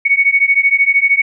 sine beating tone pair, 2220 / 2233 Hz, C#7 / C#7, +2 / +12 cents, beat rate 13 Hz, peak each -12 dBFS, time 0.05-1.22 s, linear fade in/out 10 ms, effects none

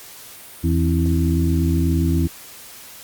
harmonic tone with a mistuned harmonic, 82.41 Hz, E2, in tune, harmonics 1 / 2 / 3 / 4, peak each -18 / -21 / -23 / -24 dBFS, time 0.63-2.28 s, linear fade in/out 20 ms, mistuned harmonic 3, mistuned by +100 cents, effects white hiss -40 dBFS RMS until 3.03 s + Opus 48 kbps

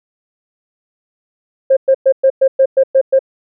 sine tone bursts, 534 Hz, C5, 35 cents sharp, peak -5 dBFS, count 9, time 1.7-3.192 s, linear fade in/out 10 ms, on 68 ms, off 110 ms, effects tanh soft clip ceiling -1 dBFS

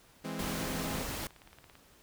sawtooth chord, E augmented, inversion none, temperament equal, 164.81 / 207.7 / 261.6 Hz, E3 / G#3 / B#3, 0 / 0 / 0 cents, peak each -37 dBFS, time 0.24-1.03 s, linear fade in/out 10 ms
pink noise, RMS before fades -38 dBFS, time 0.39-1.27 s, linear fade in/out 2 ms
click train, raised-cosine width 0.3 ms, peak -37 dBFS, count 17, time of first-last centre 0.86-1.754 s, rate 17.9 Hz
effects pink hiss -61 dBFS RMS until 2.02 s

